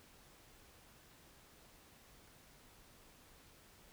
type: silence
effects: pink hiss -63 dBFS RMS until 3.92 s

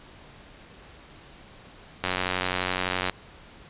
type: click train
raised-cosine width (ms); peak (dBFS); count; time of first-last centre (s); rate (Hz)
0.3; -9; 98; 2.04-3.097; 91.8
effects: pink hiss -49 dBFS RMS until 3.69 s + resampled to 8000 Hz

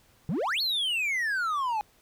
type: exponential two-way sweep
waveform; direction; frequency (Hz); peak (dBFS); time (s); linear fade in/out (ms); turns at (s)
triangle; up then down; 138.59 to 4435 to 825; -24; 0.29-1.81; 0; 0.61
effects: pink hiss -62 dBFS RMS until 2.01 s

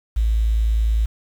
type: tone with quantisation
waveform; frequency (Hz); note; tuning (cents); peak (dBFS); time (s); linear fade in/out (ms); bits
sine; 55; A1; 0; -15; 0.16-1.06; 10; 7
effects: none

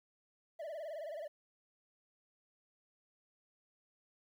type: tone with vibrato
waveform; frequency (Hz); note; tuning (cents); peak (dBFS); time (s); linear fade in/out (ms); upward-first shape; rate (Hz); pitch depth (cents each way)
triangle; 622.3; D#5; 0; -39; 0.59-1.28; 10; sine; 19; 130
effects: 12-bit

